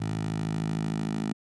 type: tone with high-pass filter sweep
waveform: 10% pulse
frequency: 53.3 Hz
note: G#1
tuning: 46 cents sharp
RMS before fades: -30 dBFS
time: 0-1.33 s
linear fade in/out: 10 ms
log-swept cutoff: 120 to 200 Hz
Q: 3.2
effects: resampled to 22050 Hz